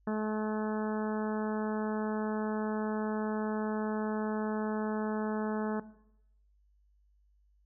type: harmonic tone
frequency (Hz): 215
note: A3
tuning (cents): -40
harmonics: 1 / 2 / 3 / 4 / 5 / 6 / 7 / 8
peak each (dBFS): -31 / -37 / -41 / -43 / -45 / -47 / -48 / -49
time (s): 0.07-5.8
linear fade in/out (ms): 5
effects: noise-tail reverb RT60 0.8 s tail -17 dB re dry + added 50 Hz sine -64 dBFS peak until 7.65 s